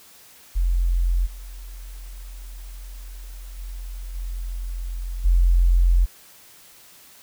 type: tone with level steps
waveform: sine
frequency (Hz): 43.65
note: F1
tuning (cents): 0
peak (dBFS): -17 / -34 / -30 / -26 / -13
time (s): 0.55-6.06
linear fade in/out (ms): 20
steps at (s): 1.25 / 3.57 / 4.14 / 5.24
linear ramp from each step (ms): 20
effects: white hiss -49 dBFS RMS until 7.22 s